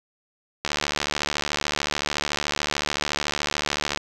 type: click train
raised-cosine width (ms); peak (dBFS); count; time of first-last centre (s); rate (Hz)
0.2; -6; 246; 0.65-3.974; 73.7
effects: none